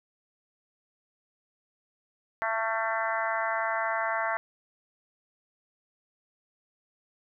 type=harmonic tone with a mistuned harmonic; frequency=223.5 Hz; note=A3; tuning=27 cents sharp; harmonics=3 / 4 / 5 / 6 / 7 / 8 / 9; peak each=-32 / -33 / -34 / -35 / -35 / -36 / -37 dBFS; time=2.42-4.37 s; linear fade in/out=0 ms; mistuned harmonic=6; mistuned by=+27 cents; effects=none